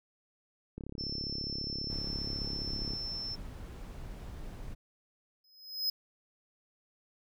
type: click train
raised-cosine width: 3 ms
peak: -28 dBFS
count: 76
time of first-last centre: 0.78-2.935 s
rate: 34.8 Hz
type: tone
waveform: sine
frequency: 5340 Hz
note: E8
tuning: 22 cents sharp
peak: -36 dBFS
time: 0.98-3.36 s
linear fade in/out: 20 ms
type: noise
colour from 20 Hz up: brown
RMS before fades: -43 dBFS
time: 1.89-4.75 s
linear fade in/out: 20 ms
type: tone with exponential growth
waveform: square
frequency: 5080 Hz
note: D#8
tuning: 35 cents sharp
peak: -27 dBFS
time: 5.44-5.9 s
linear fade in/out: 5 ms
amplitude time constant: 98 ms
effects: none